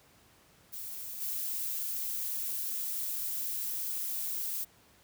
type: noise with level steps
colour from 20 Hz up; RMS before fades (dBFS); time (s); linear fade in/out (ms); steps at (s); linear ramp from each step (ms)
violet; -41 / -35; 0.72-4.65; 20; 1.2; 20
effects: pink hiss -62 dBFS RMS until 5.03 s + high-pass 60 Hz 12 dB/octave